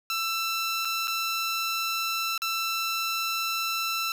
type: tone with dropouts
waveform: 15% pulse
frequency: 1335 Hz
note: E6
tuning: 22 cents sharp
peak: -20 dBFS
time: 0.1-4.12 s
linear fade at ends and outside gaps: 1 ms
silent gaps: 0.849-0.853 / 1.073-1.079 / 2.378-2.419 s
effects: none